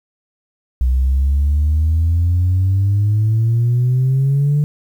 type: exponential sweep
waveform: sine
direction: up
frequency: 62 to 149 Hz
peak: -10 dBFS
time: 0.81-4.64 s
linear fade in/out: 0 ms
effects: tanh soft clip ceiling -9 dBFS + 8-bit